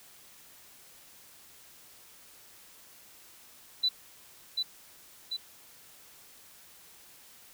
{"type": "tone with echo", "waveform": "sine", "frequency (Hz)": 3982, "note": "B7", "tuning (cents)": 14, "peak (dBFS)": -23, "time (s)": [3.83, 3.89], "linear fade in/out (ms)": 10, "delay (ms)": 740, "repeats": 2, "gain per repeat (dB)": -4, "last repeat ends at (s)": 5.37, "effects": ["white hiss -55 dBFS RMS until 7.53 s"]}